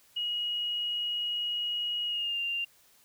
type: tone with pitch glide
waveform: sine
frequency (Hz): 2895 to 2788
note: F#7 to F7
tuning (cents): -38 to -4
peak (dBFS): -29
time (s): 0.16-2.65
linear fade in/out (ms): 10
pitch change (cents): -66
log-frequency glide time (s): 2.06-2.4
effects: white hiss -62 dBFS RMS until 3.04 s